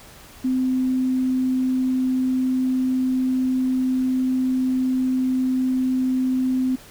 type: tone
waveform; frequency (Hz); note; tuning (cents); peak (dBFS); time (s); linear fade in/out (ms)
sine; 257.6; C4; -27; -18; 0.44-6.76; 10
effects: pink hiss -45 dBFS RMS until 6.9 s